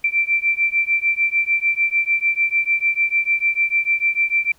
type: beating tone pair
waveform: sine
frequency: 2343 / 2349.7 Hz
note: D7 / D7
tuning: -5 / 0 cents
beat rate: 6.7 Hz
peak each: -19 dBFS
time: 0.04-4.52 s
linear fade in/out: 5 ms
effects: pink hiss -56 dBFS RMS until 4.58 s